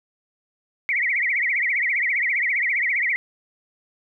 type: tone with vibrato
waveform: sine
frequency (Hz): 2093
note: C7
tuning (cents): 0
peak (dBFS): -19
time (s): 0.89-3.16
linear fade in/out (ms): 0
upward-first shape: triangle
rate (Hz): 15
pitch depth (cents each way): 220
effects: none